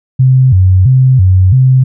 sine tone with vibrato, 110 Hz, A2, in tune, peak -3 dBFS, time 0.19-1.84 s, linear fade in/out 10 ms, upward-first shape square, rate 1.5 Hz, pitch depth 290 cents each way, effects none

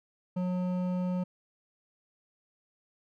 triangle tone with hard clipping, 181.3 Hz, F#3, 35 cents flat, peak -30 dBFS, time 0.36-1.24 s, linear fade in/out 10 ms, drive 14 dB, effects none

